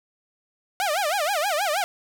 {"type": "tone with vibrato", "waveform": "sawtooth", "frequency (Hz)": 698.5, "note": "F5", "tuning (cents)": 0, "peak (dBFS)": -18, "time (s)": [0.8, 1.84], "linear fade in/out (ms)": 0, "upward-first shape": "sine", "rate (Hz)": 6.3, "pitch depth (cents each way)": 300, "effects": []}